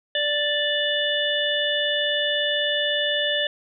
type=harmonic tone; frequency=587.3 Hz; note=D5; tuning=in tune; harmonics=1 / 3 / 5 / 6; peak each=-26 / -26 / -26 / -26 dBFS; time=0.15-3.47 s; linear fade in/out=2 ms; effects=none